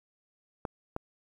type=clicks; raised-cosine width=1 ms; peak=-19 dBFS; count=2; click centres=0.652 / 0.964 s; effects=9-bit